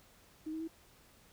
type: tone with pitch steps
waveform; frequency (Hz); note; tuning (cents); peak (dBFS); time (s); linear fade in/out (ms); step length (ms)
sine; 312.4 / 318.8 / 325.3; D#4 / D#4 / E4; +7 / +42 / -23; -37; 0.46-0.679; 10; 73
effects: pink hiss -63 dBFS RMS until 1.32 s